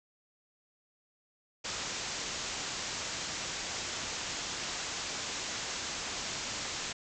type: low-pass noise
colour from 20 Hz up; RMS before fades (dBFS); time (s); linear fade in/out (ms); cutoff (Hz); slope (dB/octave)
white; -38; 1.64-6.93; 10; 7500; 96
effects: none